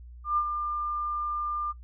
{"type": "tone with ADSR envelope", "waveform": "sine", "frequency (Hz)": 1198, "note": "D6", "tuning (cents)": 34, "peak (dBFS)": -21, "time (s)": [0.24, 1.73], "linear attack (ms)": 130, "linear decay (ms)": 66, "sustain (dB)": -7, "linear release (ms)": 26, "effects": ["noise-tail reverb RT60 0.1 s tail -22 dB re dry", "added 60 Hz sine -43 dBFS peak until 1.83 s"]}